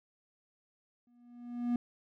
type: tone with exponential growth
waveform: triangle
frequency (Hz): 241.1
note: B3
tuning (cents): -41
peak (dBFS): -24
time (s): 1.07-1.76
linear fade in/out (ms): 2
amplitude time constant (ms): 150
effects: none